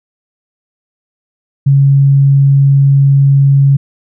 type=tone; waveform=sine; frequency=138.59 Hz; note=C#3; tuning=in tune; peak=-4 dBFS; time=1.66-3.77 s; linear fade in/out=10 ms; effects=none